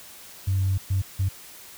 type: tone bursts at uneven times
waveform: sine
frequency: 95.5 Hz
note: G2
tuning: 45 cents flat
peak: -19 dBFS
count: 3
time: 0.47-0.78 / 0.9-1.02 / 1.19-1.29 s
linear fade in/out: 10 ms
effects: tanh soft clip ceiling -16 dBFS + white hiss -45 dBFS RMS until 1.77 s